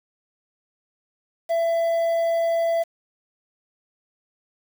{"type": "tone with quantisation", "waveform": "triangle", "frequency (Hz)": 668, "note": "E5", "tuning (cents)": 23, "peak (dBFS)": -17, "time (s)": [1.49, 2.84], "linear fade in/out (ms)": 20, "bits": 7, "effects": []}